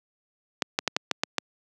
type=clicks; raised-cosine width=0.2 ms; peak=-5 dBFS; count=7; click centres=0.622 / 0.789 / 0.877 / 0.965 / 1.113 / 1.235 / 1.383 s; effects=high-pass 200 Hz 12 dB/octave